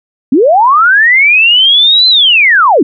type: linear two-way sweep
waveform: sine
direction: up then down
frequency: 233.1 to 4100 to 233.1 Hz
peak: -3 dBFS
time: 0.32-2.83 s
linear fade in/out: 5 ms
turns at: 2.08 s
effects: none